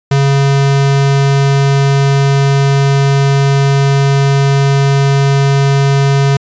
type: tone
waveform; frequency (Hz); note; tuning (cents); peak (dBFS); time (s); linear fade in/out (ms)
square; 138.59; C#3; 0; -8; 0.11-6.37; 5
effects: resampled to 16000 Hz